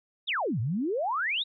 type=exponential two-way sweep; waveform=sine; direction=down then up; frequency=3951 to 103.83 to 3951 Hz; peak=-26 dBFS; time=0.27-1.44 s; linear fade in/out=20 ms; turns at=0.6 s; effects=none